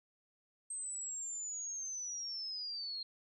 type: linear sweep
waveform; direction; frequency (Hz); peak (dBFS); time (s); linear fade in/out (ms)
sine; down; 8330 to 4186; -39; 0.7-3.03; 5
effects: none